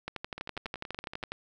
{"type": "two click trains", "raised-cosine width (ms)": 0.3, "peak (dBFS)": [-19, -24], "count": [16, 10], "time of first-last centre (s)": [[0.08, 1.32], [0.38, 1.229]], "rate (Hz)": [12.1, 10.6], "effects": []}